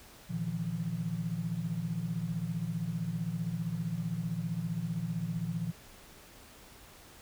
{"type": "chord", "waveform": "sine", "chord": "Bb suspended fourth", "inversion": "none", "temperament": "equal with one note detuned", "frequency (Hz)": [116.54, 155.56, 170.92], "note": ["Bb2", "Eb3", "F3"], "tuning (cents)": [0, 0, -37], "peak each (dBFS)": [-39, -37, -34], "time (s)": [0.29, 5.72], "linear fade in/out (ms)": 20, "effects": ["pink hiss -54 dBFS RMS until 7.21 s"]}